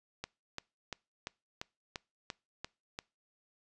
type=click train; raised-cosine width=0.2 ms; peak=-21 dBFS; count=9; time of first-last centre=0.24-2.989 s; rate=2.91 Hz; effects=noise-tail reverb RT60 0.3 s tail -25 dB re dry + resampled to 22050 Hz